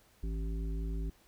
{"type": "harmonic tone with a mistuned harmonic", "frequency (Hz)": 55, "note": "A1", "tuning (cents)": 0, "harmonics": [1, 3, 5, 7], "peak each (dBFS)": [-33, -43, -47, -50], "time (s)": [0.23, 1.1], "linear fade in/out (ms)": 5, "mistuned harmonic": 1, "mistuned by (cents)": -97, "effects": ["pink hiss -65 dBFS RMS until 1.27 s"]}